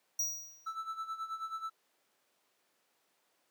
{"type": "tone with exponential decay", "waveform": "square", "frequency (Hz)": 5760, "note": "F#8", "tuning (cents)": -47, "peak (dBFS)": -29, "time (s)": [0.19, 0.75], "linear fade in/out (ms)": 5, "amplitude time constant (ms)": 120}
{"type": "tone with tremolo", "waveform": "triangle", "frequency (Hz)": 1318.5, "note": "E6", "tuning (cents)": 0, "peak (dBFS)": -33, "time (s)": [0.66, 1.7], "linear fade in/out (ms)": 10, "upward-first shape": "sine", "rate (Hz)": 9.3, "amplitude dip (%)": 75}
{"effects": ["pink hiss -74 dBFS RMS until 3.5 s", "high-pass 400 Hz 12 dB/octave"]}